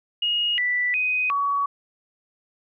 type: tone with pitch steps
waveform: sine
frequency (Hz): 2872 / 1972 / 2503 / 1129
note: F7 / B6 / D#7 / C#6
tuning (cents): +48 / -3 / +10 / +31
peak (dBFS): -20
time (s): 0.22-1.66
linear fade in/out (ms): 5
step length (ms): 360
effects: none